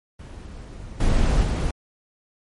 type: noise with level steps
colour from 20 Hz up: brown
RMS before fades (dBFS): -37 / -19 / -22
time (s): 0.19-1.71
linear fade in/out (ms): 5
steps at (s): 1 / 1.43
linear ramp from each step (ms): 5
effects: MP3 48 kbps